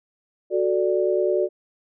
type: chord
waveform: sine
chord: D major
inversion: first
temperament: equal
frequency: 370 / 440 / 587.3 Hz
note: F#4 / A4 / D5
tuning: 0 / 0 / 0 cents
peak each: -21 / -25 / -23 dBFS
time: 0.5-1.49 s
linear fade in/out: 50 ms
effects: none